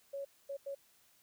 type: tone bursts at uneven times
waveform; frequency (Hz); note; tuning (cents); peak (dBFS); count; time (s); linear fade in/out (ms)
sine; 556; C#5; +5; -38; 3; 0.13-0.25 / 0.49-0.57 / 0.66-0.75; 10
effects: white hiss -68 dBFS RMS until 1.22 s